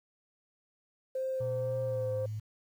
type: tone with vibrato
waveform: sine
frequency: 521 Hz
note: C5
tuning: 7 cents flat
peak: -30 dBFS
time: 1.15-2.26 s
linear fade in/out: 5 ms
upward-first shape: sine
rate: 1.9 Hz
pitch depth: 14 cents each way
type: tone with pitch glide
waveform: sine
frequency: 120 to 107.53 Hz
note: B2 to A2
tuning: -49 to -39 cents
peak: -34 dBFS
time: 1.4-2.4 s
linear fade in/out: 10 ms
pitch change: -190 cents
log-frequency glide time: 1.82-2.2 s
effects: tanh soft clip ceiling -25 dBFS + 10-bit